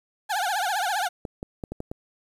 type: tone with vibrato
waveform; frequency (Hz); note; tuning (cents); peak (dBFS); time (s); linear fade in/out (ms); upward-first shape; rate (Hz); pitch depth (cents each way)
30% pulse; 780; G5; -9; -21; 0.29-1.09; 20; triangle; 15; 220
type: clicks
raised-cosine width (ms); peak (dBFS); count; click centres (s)
2; -19; 6; 1.252 / 1.429 / 1.638 / 1.72 / 1.804 / 1.915
effects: resampled to 32000 Hz + 9-bit